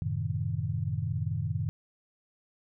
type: chord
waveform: sine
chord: F# diminished seventh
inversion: none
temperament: equal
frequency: 92.5 / 110 / 130.81 / 155.56 Hz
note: F#2 / A2 / C3 / Eb3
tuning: 0 / 0 / 0 / 0 cents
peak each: -34 / -33 / -35 / -34 dBFS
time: 0.02-1.69 s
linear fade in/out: 0 ms
effects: none